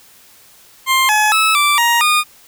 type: tone with pitch steps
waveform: 20% pulse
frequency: 1055 / 850 / 1301 / 1170 / 942 / 1223 Hz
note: C6 / G#5 / E6 / D6 / A#5 / D#6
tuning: +14 / +40 / -23 / -7 / +18 / -30 cents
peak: -6 dBFS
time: 0.86-2.24 s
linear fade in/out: 50 ms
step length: 230 ms
effects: white hiss -46 dBFS RMS until 2.47 s